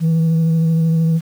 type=tone with vibrato; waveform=sine; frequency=162.9 Hz; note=E3; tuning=20 cents flat; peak=-9 dBFS; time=0-1.21 s; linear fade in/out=50 ms; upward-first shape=triangle; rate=13 Hz; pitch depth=25 cents each way; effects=tanh soft clip ceiling -11 dBFS + 7-bit